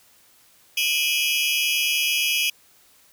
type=tone cluster; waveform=35% pulse; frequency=2425 / 2574 / 2940 / 3262 Hz; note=D#7 / E7 / F#7 / G#7; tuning=-45 / -42 / -12 / -32 cents; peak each=-24 dBFS; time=0.77-2.5 s; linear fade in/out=5 ms; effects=white hiss -56 dBFS RMS until 3.12 s